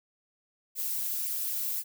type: noise with flanger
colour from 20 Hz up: violet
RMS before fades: -32 dBFS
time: 0.75-1.84 s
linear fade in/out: 50 ms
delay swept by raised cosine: 0.38 to 5.08 ms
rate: 1.9 Hz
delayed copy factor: +0.5
effects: none